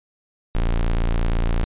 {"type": "tone", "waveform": "45% pulse", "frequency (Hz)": 28.64, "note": "A#0", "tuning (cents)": -30, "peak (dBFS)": -17, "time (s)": [0.55, 1.64], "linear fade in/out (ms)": 0, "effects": ["resampled to 8000 Hz"]}